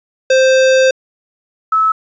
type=tone pair in turn; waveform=square / sine; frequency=523.3 / 1300.5 Hz; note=C5 / E6; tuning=0 / -24 cents; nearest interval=octave + major third; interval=1576 cents; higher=second; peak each=-8 / -9 dBFS; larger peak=first; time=0.3-0.91 / 1.72-1.92 s; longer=first; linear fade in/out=5 ms; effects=resampled to 16000 Hz + 8-bit